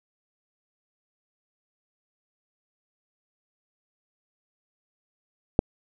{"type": "click", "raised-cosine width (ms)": 2, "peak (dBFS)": -3, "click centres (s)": 5.591, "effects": []}